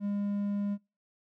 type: tone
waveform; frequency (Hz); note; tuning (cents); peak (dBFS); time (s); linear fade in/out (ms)
triangle; 202.9; G#3; -40; -27; 0-0.78; 50
effects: noise-tail reverb RT60 0.3 s tail -24 dB re dry